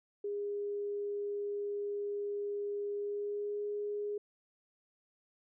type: tone with pitch glide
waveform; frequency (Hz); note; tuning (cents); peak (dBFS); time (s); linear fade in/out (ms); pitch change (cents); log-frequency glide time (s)
sine; 408.3 to 413.5; G#4 to G#4; -29 to -8; -34; 0.24-4.18; 5; +21; 2.94-3.63
effects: none